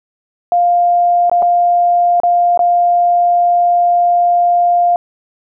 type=tone with dropouts; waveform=sine; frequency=701 Hz; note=F5; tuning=6 cents sharp; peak=-8 dBFS; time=0.52-4.96 s; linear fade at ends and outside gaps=1 ms; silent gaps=1.297-1.315 / 1.422-1.426 / 2.201-2.234 / 2.575-2.592 s; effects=none